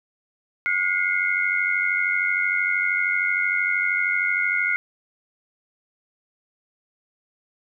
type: tone cluster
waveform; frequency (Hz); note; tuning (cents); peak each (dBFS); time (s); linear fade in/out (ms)
sine; 1440 / 2082 / 2175; F#6 / C7 / C#7; -47 / -9 / -33; -24; 0.66-4.76; 0
effects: none